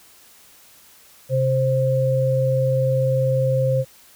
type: tone pair together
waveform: sine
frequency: 131.5 / 526 Hz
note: C3 / C5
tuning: +9 / +9 cents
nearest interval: 2 octaves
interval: 2400 cents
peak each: -19 dBFS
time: 1.29-3.85 s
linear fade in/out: 50 ms
effects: white hiss -50 dBFS RMS until 4.15 s